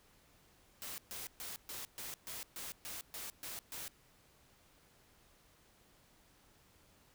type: noise bursts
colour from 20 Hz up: white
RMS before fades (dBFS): -45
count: 11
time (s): 0.82-3.88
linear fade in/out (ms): 0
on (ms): 160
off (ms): 130
effects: pink hiss -67 dBFS RMS until 7.14 s